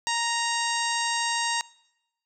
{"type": "harmonic tone with a mistuned harmonic", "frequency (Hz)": 932.3, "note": "A#5", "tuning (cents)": 0, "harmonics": [1, 2, 3, 4, 5, 6, 7, 8, 9], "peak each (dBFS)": [-28, -31, -33, -34, -35, -36, -36, -37, -38], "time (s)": [0.07, 1.61], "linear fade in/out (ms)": 0, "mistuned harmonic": 4, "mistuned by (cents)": 21, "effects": ["noise-tail reverb RT60 0.9 s tail -23 dB re dry"]}